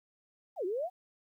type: exponential two-way sweep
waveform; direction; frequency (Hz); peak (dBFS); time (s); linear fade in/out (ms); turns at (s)
sine; down then up; 867 to 344.9 to 773; -31; 0.56-0.9; 50; 0.65
effects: 12-bit